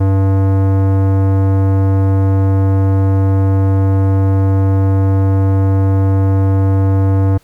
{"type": "tone with tanh clipping", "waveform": "sine", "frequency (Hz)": 96.7, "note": "G2", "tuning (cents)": -23, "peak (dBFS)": -11, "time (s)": [0, 7.38], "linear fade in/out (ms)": 10, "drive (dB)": 18, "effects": ["pink hiss -52 dBFS RMS until 7.43 s"]}